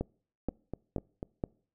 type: two click trains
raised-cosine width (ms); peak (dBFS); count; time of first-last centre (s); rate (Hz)
2; -18 / -23; 4 / 4; 0.01-1.439 / 0.49-1.229; 2.1 / 4.06
effects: noise-tail reverb RT60 0.5 s tail -25 dB re dry